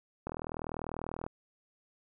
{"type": "click train", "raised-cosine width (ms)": 1, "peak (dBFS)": -23, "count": 41, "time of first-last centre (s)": [0.27, 1.265], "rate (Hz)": 40.2, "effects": []}